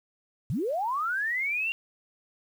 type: linear sweep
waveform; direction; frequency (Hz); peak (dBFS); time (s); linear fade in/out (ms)
sine; up; 98 to 2794; -26; 0.5-1.72; 0
effects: 9-bit